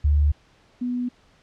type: tone pair in turn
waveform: sine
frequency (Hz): 73.42 / 246.3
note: D2 / B3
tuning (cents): 0 / -5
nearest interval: octave + major sixth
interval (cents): 2095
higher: second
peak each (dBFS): -15 / -23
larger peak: first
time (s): 0.04-0.32 / 0.81-1.09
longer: neither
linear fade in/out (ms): 10
effects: pink hiss -58 dBFS RMS until 1.42 s + low-pass 5000 Hz 12 dB/octave